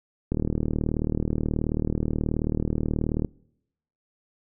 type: click train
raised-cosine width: 3 ms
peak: -12 dBFS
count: 114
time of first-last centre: 0.32-3.247 s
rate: 38.6 Hz
effects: noise-tail reverb RT60 0.8 s tail -24 dB re dry